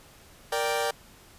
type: chord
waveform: sawtooth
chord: G minor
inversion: first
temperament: equal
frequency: 466.2 / 587.3 / 784 Hz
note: Bb4 / D5 / G5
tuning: 0 / 0 / 0 cents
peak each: -26 dBFS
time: 0.52-0.91 s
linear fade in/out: 5 ms
effects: pink hiss -53 dBFS RMS until 1.38 s + resampled to 32000 Hz